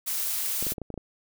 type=noise; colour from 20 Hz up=blue; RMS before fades=-29 dBFS; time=0.06-0.74 s; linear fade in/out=20 ms
type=clicks; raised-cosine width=2 ms; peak=-22 dBFS; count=8; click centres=0.626 / 0.668 / 0.721 / 0.782 / 0.817 / 0.903 / 0.941 / 0.977 s
effects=none